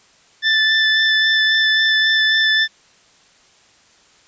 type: tone with vibrato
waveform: 25% pulse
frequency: 1760 Hz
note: A6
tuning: in tune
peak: -9 dBFS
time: 0.42-2.68 s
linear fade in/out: 50 ms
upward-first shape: sine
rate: 3.7 Hz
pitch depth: 10 cents each way
effects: white hiss -52 dBFS RMS until 4.27 s + resampled to 16000 Hz